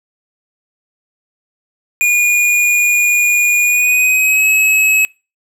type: tone with pitch glide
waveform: square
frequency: 2439 to 2569 Hz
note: D#7 to E7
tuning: -35 to -45 cents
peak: -10 dBFS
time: 2.01-5.05 s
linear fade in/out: 0 ms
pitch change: +90 cents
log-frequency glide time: 3.63-4.47 s
effects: noise-tail reverb RT60 0.3 s tail -25 dB re dry